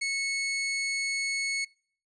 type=tone; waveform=sawtooth; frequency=2200 Hz; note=C#7; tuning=14 cents flat; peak=-24 dBFS; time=0.01-1.65 s; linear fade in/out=10 ms; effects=noise-tail reverb RT60 0.5 s tail -25 dB re dry + resampled to 22050 Hz